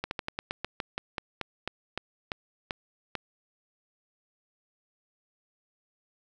slowing click train, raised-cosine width 0.3 ms, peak -15 dBFS, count 16, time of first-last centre 0.04-3.153 s, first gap 71 ms, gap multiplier 1.14, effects 9-bit

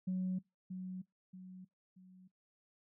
sine tone with echo, 185 Hz, F#3, in tune, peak -32 dBFS, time 0.07-0.39 s, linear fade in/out 10 ms, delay 630 ms, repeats 3, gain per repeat -8 dB, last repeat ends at 2.28 s, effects noise-tail reverb RT60 0.2 s tail -24 dB re dry + tanh soft clip ceiling -30 dBFS

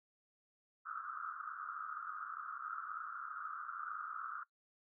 white band-pass noise, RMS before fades -45 dBFS, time 0.85-4.44 s, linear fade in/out 10 ms, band 1200 to 1400 Hz, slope 96 dB/octave, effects noise-tail reverb RT60 0.1 s tail -19 dB re dry

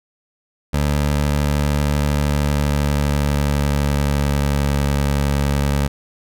20% pulse tone with pitch glide, 72.9 to 70.7 Hz, D2 to C#2, -12 to +35 cents, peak -11 dBFS, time 0.73-5.88 s, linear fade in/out 10 ms, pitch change -53 cents, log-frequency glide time 2.25-4.86 s, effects none

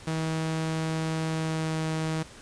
sawtooth tone with pitch glide, 160 to 158.89 Hz, D#3 to D#3, +49 to +37 cents, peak -23 dBFS, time 0.07-2.23 s, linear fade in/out 5 ms, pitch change -12 cents, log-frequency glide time 1.29-1.77 s, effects pink hiss -48 dBFS RMS until 2.41 s + resampled to 22050 Hz

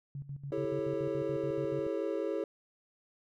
sine tone with tremolo, 140 Hz, C#3, 18 cents sharp, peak -37 dBFS, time 0.15-1.87 s, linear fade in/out 2 ms, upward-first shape square, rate 7 Hz, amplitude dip 75%
triangle chord, A dominant seventh, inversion second, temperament just, 330 / 396 / 440 / 550 Hz, E4 / G4 / A4 / C#5, +2 / +18 / 0 / -14 cents, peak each -35 dBFS, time 0.52-2.44 s, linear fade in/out 2 ms
effects none

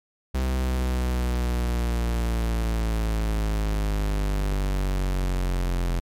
45% pulse linear sweep, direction down, 65 to 43.31 Hz, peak -22 dBFS, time 0.34-6 s, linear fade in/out 10 ms, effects MP3 96 kbps

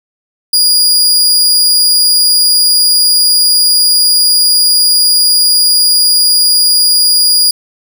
sawtooth tone, 4864 Hz, D#8, 40 cents flat, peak -3 dBFS, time 0.53-7.51 s, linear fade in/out 5 ms, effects none

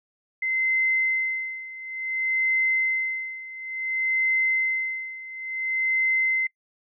sine tone with tremolo, 2065 Hz, C7, 23 cents flat, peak -19 dBFS, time 0.42-6.47 s, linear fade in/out 5 ms, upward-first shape sine, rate 0.57 Hz, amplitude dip 85%, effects noise-tail reverb RT60 0.1 s tail -25 dB re dry

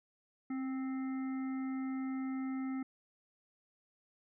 harmonic tone with a mistuned harmonic, 261.6 Hz, C4, in tune, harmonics 1 / 3 / 5 / 7 / 8, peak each -35 / -52 / -52 / -60 / -55 dBFS, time 0.5-2.83 s, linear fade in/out 5 ms, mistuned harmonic 1, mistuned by +20 cents, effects none

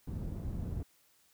white low-pass noise, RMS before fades -38 dBFS, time 0.07-0.83 s, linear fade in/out 5 ms, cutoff 130 Hz, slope 12 dB/octave, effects white hiss -68 dBFS RMS until 1.33 s

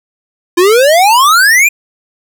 square exponential sweep, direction up, 337.4 to 2486 Hz, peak -5 dBFS, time 0.57-1.69 s, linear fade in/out 10 ms, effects none

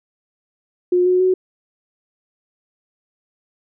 sine tone with pitch steps, 358.6 / 364.9 / 371.2 Hz, F4 / F#4 / F#4, +46 / -24 / +6 cents, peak -12 dBFS, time 0.92-1.34 s, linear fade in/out 5 ms, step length 140 ms, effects none

